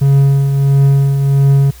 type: tone with tremolo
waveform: triangle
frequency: 138.59 Hz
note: C#3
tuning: in tune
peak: -3 dBFS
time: 0.01-1.71 s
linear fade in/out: 10 ms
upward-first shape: triangle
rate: 1.5 Hz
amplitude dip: 50%
effects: added 60 Hz sine -35 dBFS peak until 1.8 s + white hiss -41 dBFS RMS until 1.8 s